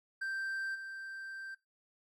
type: tone with level steps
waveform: triangle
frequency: 1568 Hz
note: G6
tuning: in tune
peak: -33 / -40 dBFS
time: 0.21-1.55 s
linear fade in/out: 10 ms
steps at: 0.74 s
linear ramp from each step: 20 ms
effects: noise-tail reverb RT60 0.2 s tail -17 dB re dry